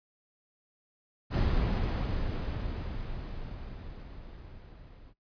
brown noise with level ramp, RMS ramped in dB -25 to -52 dBFS, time 1.3-5.14 s, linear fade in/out 50 ms, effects noise-tail reverb RT60 0.2 s tail -23 dB re dry + resampled to 11025 Hz

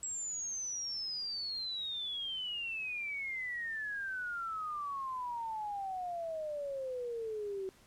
sine exponential sweep, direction down, 7730 to 376.2 Hz, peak -36 dBFS, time 0.03-7.69 s, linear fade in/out 0 ms, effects pink hiss -63 dBFS RMS until 7.86 s + low-pass 12000 Hz 12 dB/octave

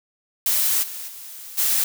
blue noise with level steps, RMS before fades -20 / -33 / -38 / -20 dBFS, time 0.46-1.84 s, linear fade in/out 2 ms, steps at 0.82 / 1.07 / 1.57 s, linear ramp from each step 20 ms, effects none

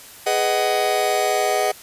45% pulse chord, G# minor seventh, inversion none, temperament just, 415.3 / 498.4 / 623 / 747.5 Hz, G#4 / B4 / D#5 / F#5, 0 / +16 / +2 / +17 cents, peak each -24 / -27 / -23 / -21 dBFS, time 0.26-1.72 s, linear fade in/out 10 ms, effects white hiss -42 dBFS RMS until 1.82 s + resampled to 32000 Hz

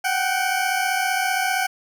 20% pulse tone pair together, 740 / 775.3 Hz, F#5 / G5, 0 / -19 cents, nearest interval minor second, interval 81 cents, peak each -18 dBFS, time 0.04-1.67 s, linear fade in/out 10 ms, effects none

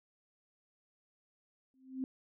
sine tone with exponential growth, 261.6 Hz, C4, in tune, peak -31 dBFS, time 1.74-2.04 s, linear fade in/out 1 ms, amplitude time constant 65 ms, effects none

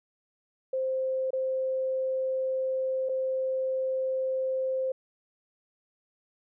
sine tone with dropouts, 523.3 Hz, C5, in tune, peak -26 dBFS, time 0.73-4.92 s, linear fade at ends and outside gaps 5 ms, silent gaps 1.306-1.331 / 3.089-3.093 s, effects none

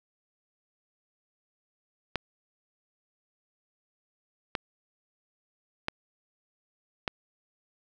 clicks, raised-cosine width 0.3 ms, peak -12 dBFS, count 4, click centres 2.157 / 4.552 / 5.884 / 7.078 s, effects none

